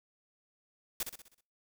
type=noise with echo; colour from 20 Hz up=white; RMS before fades=-34 dBFS; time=1-1.03 s; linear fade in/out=2 ms; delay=63 ms; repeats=6; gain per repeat=-6 dB; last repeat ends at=1.408 s; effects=noise-tail reverb RT60 0.4 s tail -23 dB re dry